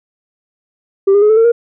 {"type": "tone with pitch steps", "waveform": "sine", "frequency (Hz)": [392, 406.5, 421.6, 437.2, 453.4, 470.2], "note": ["G4", "G#4", "G#4", "A4", "A#4", "A#4"], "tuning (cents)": [0, -37, 26, -11, -48, 15], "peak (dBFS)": -4, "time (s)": [1.07, 1.52], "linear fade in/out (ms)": 10, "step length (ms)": 75, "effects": ["tanh soft clip ceiling -4 dBFS"]}